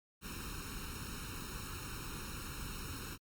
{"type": "noise with comb filter", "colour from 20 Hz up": "pink", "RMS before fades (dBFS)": -44, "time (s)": [0.21, 3.18], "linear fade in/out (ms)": 50, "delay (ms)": 0.74, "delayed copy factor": 0.9, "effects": ["Opus 48 kbps"]}